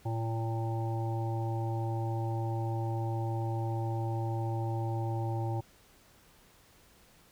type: harmonic tone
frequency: 113.4 Hz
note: A#2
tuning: 47 cents flat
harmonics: 1 / 3 / 5 / 7 / 8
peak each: -31 / -39 / -44 / -40 / -45 dBFS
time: 0.05-5.61 s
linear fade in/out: 10 ms
effects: pink hiss -61 dBFS RMS until 7.31 s